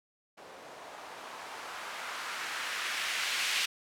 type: noise with low-pass filter sweep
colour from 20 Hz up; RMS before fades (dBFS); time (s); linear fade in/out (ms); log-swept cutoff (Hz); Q
violet; -37; 0.37-3.66; 10; 550 to 2700; 1.2
effects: none